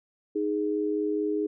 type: tone pair together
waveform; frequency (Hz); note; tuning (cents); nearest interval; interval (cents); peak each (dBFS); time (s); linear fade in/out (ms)
sine; 310.7 / 415.3; D#4 / G#4; -2 / 0; perfect fourth; 502; -28 / -27; 0.35-1.47; 10
effects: none